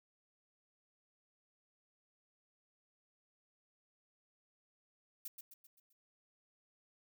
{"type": "noise with echo", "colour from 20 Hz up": "violet", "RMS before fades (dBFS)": -44, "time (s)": [5.25, 5.28], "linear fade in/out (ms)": 5, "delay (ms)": 130, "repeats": 5, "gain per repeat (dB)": -6, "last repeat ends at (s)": 5.93, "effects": []}